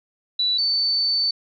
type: tone pair in turn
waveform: sine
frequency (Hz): 3951 / 4526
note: B7 / C#8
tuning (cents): 0 / +35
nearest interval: major second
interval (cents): 235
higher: second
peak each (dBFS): -18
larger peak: neither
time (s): 0.39-0.58 / 0.58-1.31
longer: second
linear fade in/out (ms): 5
effects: none